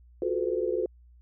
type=tone cluster; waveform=sine; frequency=353.9 / 373.1 / 436.5 / 504 Hz; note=F4 / F#4 / A4 / B4; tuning=+23 / +14 / -14 / +35 cents; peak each=-31 dBFS; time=0.22-0.86 s; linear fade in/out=2 ms; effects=added 60 Hz sine -52 dBFS peak until 1.21 s